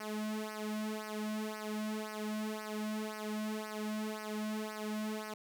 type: tone with flanger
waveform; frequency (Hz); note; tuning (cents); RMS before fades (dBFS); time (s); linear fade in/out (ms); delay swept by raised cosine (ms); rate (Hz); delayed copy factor
sawtooth; 214.5; A3; -44; -39; 0-5.34; 5; 0.27 to 2.27; 1.9; -0.9
effects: none